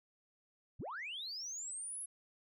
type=linear sweep; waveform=sine; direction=up; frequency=32 to 11000 Hz; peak=-40 dBFS; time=0.79-2.06 s; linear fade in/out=10 ms; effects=tanh soft clip ceiling -37 dBFS